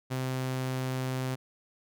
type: tone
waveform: sawtooth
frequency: 129.7 Hz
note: C3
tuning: 15 cents flat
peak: -26 dBFS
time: 0.1-1.36 s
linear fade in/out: 20 ms
effects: none